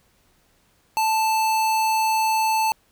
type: tone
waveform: square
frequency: 880 Hz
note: A5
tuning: in tune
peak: -19 dBFS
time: 0.97-2.72 s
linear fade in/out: 0 ms
effects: pink hiss -62 dBFS RMS until 2.91 s